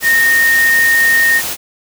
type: tone in noise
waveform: sine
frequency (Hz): 1846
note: A#6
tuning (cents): -17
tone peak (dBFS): -8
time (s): 0.02-1.42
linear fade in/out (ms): 50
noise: white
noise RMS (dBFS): -20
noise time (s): 0-1.57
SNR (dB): +9
effects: none